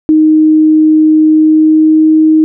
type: tone with pitch glide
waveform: sine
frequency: 311.1 to 313.6 Hz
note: D#4 to D#4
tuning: 0 to +14 cents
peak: -3 dBFS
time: 0.09-2.44 s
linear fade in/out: 0 ms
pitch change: +14 cents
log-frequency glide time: 1.28-2.11 s
effects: none